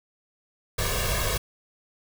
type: noise with comb filter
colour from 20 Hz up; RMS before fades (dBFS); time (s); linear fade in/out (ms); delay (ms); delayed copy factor
pink; -26; 0.78-1.38; 10; 1.8; +0.95
effects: none